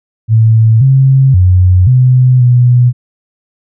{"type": "tone with pitch steps", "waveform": "sine", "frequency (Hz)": [111.8, 134, 91.3, 127.2, 123.1], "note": ["A2", "C3", "F#2", "C3", "B2"], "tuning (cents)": [28, 42, -23, -48, -5], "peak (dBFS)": -3, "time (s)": [0.28, 2.93], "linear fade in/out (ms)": 50, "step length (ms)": 530, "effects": []}